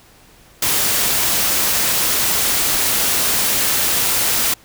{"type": "noise", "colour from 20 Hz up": "white", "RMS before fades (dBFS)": -17, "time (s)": [0.62, 4.54], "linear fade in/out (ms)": 5, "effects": ["pink hiss -48 dBFS RMS until 4.64 s"]}